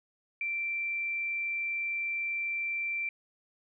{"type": "tone", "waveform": "sine", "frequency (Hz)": 2349, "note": "D7", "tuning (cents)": 0, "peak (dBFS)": -30, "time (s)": [0.41, 3.09], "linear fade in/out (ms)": 2, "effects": []}